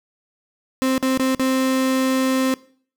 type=tone with dropouts; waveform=35% pulse; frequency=262 Hz; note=C4; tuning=2 cents sharp; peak=-15 dBFS; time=0.82-2.54 s; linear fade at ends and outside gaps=0 ms; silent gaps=0.98-1.027 / 1.175-1.196 / 1.348-1.396 s; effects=noise-tail reverb RT60 0.5 s tail -21 dB re dry